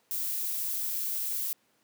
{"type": "noise", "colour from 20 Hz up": "violet", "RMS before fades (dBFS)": -32, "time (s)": [0.11, 1.53], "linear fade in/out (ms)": 0, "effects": ["pink hiss -69 dBFS RMS until 1.83 s", "high-pass 200 Hz 12 dB/octave"]}